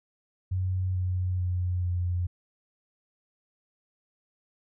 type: tone with pitch steps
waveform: sine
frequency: 92.7 / 91.37 / 90.06 / 88.77 Hz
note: F#2 / F#2 / F#2 / F2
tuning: +4 / -21 / -46 / +29 cents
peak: -25 dBFS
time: 0.51-2.27 s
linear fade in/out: 10 ms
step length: 440 ms
effects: none